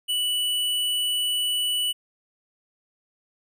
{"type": "tone", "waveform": "square", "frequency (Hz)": 2960, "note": "F#7", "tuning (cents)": 0, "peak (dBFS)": -23, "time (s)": [0.08, 1.93], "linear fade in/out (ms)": 20, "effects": []}